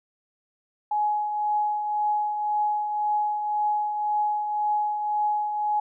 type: tone with tremolo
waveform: sine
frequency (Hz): 840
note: G#5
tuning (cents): +19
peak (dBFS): -20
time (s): 0.91-5.8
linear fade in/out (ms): 5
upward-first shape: triangle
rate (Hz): 1.9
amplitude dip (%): 50
effects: none

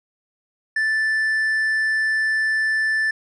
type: tone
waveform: triangle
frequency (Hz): 1760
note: A6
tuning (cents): 0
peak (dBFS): -16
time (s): 0.76-3.11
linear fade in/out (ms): 5
effects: resampled to 22050 Hz

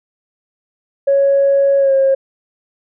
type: tone with pitch glide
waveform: sine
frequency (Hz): 554.4 to 539.9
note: C#5 to C#5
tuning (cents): 0 to -46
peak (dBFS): -8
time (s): 1.07-2.15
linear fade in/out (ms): 10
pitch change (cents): -46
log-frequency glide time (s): 1.78-1.93
effects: tanh soft clip ceiling -5 dBFS

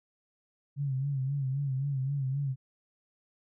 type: tone with vibrato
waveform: sine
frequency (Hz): 136.6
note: C#3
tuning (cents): -25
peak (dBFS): -28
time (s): 0.76-2.56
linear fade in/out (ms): 50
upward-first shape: sine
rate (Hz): 3.8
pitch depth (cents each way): 82
effects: none

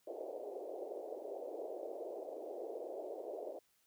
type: band-pass noise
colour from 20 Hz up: white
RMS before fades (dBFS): -45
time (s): 0.07-3.59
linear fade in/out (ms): 5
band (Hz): 350 to 660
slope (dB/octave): 48
effects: white hiss -75 dBFS RMS until 3.86 s

